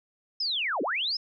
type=linear two-way sweep; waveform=sine; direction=down then up; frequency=5280 to 231.5 to 5280 Hz; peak=-26 dBFS; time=0.4-1.17 s; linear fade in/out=5 ms; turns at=0.82 s; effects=none